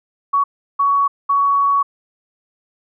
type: tone bursts at uneven times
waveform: sine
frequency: 1122 Hz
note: C#6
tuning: 21 cents sharp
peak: -12 dBFS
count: 3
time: 0.33-0.44 / 0.79-1.08 / 1.29-1.83 s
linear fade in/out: 10 ms
effects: none